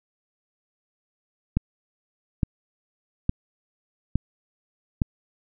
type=click train; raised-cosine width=5 ms; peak=-8 dBFS; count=5; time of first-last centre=1.57-5.018 s; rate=1.16 Hz; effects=none